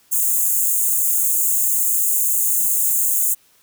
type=high-pass noise; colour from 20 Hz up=white; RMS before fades=-18 dBFS; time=0.11-3.35 s; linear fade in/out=20 ms; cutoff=6600 Hz; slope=96 dB/octave; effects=white hiss -56 dBFS RMS until 3.62 s